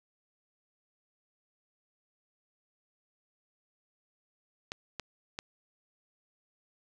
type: clicks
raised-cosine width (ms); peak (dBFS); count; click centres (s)
0.2; -19; 3; 4.719 / 4.997 / 5.389
effects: 10-bit